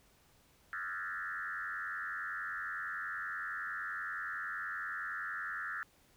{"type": "tone with frequency modulation", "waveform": "sine", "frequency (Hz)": 1559, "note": "G6", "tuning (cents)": -10, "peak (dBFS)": -37, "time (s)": [0.73, 5.83], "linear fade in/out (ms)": 0, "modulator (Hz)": 90.7, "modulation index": 3, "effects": ["pink hiss -67 dBFS RMS until 6.16 s"]}